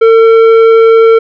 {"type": "tone with tanh clipping", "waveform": "triangle", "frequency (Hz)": 451.9, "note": "A4", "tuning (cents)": 46, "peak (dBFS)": -3, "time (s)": [0.01, 1.19], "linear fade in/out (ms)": 10, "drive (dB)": 14, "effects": []}